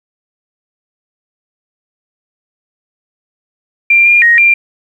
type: tone with pitch steps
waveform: sine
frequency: 2377 / 2407 / 1875 / 2381 Hz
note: D7 / D7 / A#6 / D7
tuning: +20 / +42 / +10 / +23 cents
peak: -4 dBFS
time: 3.9-4.54 s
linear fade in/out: 5 ms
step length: 160 ms
effects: 7-bit